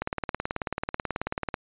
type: click train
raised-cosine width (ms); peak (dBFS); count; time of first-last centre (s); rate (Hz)
0.5; -13; 29; 0.02-1.542; 18.4
effects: resampled to 8000 Hz